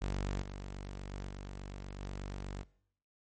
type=tone with level steps; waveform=sawtooth; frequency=48.25 Hz; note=G1; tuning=27 cents flat; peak=-29 / -37 / -35 / -38 / -35 dBFS; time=0.01-2.64 s; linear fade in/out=20 ms; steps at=0.41 / 1.12 / 1.28 / 2 s; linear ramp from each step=20 ms; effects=noise-tail reverb RT60 0.7 s tail -22 dB re dry + MP3 32 kbps

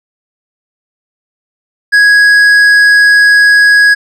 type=tone with tanh clipping; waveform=sine; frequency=1661.2 Hz; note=G#6; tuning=in tune; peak=-4 dBFS; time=1.92-3.95 s; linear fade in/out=20 ms; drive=8 dB; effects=none

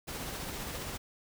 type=noise with tremolo; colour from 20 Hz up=pink; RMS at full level=-38 dBFS; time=0.07-0.98 s; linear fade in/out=20 ms; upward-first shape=triangle; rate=15 Hz; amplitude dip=30%; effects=none

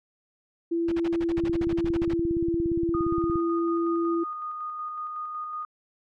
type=tone; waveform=sine; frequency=336.4 Hz; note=E4; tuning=35 cents sharp; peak=-23 dBFS; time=0.71-4.24 s; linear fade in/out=10 ms
type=noise bursts; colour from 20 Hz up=pink; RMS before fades=-36 dBFS; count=16; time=0.88-2.134 s; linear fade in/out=5 ms; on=39 ms; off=42 ms
type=click train; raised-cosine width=5 ms; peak=-21 dBFS; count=35; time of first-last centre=1.38-3.357 s; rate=17.2 Hz
type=tone with tremolo; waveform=sine; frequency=1232 Hz; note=D#6; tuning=17 cents flat; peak=-30 dBFS; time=2.94-5.65 s; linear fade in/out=2 ms; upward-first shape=square; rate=5.4 Hz; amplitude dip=25%
effects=low-pass 3000 Hz 12 dB/octave

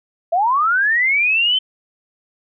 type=linear sweep; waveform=sine; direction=up; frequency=644 to 3101 Hz; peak=-13 dBFS; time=0.32-1.59 s; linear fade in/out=10 ms; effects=none

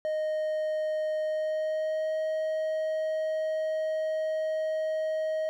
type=tone with pitch glide; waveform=triangle; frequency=620 to 628.7 Hz; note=D#5 to D#5; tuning=-6 to +18 cents; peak=-25 dBFS; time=0.05-5.49 s; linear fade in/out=0 ms; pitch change=+24 cents; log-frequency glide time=1.22-2.17 s; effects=none

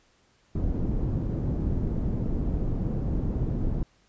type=low-pass noise; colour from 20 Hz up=pink; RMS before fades=-27 dBFS; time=0.55-3.83 s; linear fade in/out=5 ms; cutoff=270 Hz; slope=12 dB/octave; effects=pink hiss -64 dBFS RMS until 4.08 s + resampled to 16000 Hz

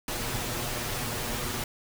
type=noise with comb filter; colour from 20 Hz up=pink; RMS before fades=-32 dBFS; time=0.08-1.64 s; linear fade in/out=2 ms; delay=8.3 ms; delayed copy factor=+0.6; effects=none

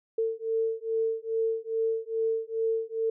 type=beating tone pair; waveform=sine; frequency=448 / 450.4 Hz; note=A4 / A4; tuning=+31 / +40 cents; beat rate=2.4 Hz; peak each=-29 / -29 dBFS; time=0.18-3.1 s; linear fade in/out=5 ms; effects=none

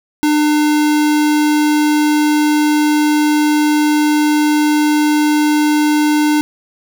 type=tone; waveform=square; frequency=300 Hz; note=D4; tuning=37 cents sharp; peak=-11 dBFS; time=0.23-6.41 s; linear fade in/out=0 ms; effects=none

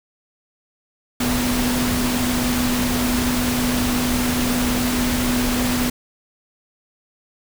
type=tone in noise; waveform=sine; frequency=246.9 Hz; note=B3; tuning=in tune; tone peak=-20 dBFS; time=1.2-5.9 s; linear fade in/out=5 ms; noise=pink; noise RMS=-23 dBFS; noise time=1.2-5.9 s; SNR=0 dB; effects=none

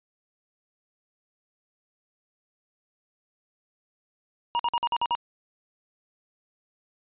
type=tone bursts; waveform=square; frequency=950 Hz; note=A#5; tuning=33 cents sharp; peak=-23 dBFS; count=7; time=4.55-5.151 s; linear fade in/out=0 ms; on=43 ms; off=50 ms; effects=resampled to 8000 Hz

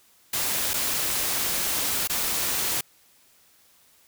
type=noise with dropouts; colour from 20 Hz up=white; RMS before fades=-26 dBFS; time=0.33-2.81 s; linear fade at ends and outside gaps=5 ms; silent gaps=0.735-0.739 / 2.075-2.096 s; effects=white hiss -59 dBFS RMS until 4.07 s

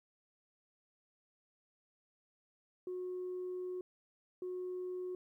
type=tone bursts at uneven times; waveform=sine; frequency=364.7 Hz; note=F#4; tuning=25 cents flat; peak=-37 dBFS; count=2; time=2.87-3.81 / 4.42-5.15 s; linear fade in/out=2 ms; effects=tanh soft clip ceiling -35 dBFS + 13-bit

